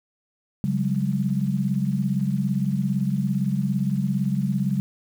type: chord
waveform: sine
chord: C# suspended fourth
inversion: none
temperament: equal with one note detuned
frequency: 138.59 / 185 / 202.6 Hz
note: C#3 / F#3 / G#3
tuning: 0 / 0 / -43 cents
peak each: -25 dBFS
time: 0.64-4.8 s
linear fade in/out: 0 ms
effects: 8-bit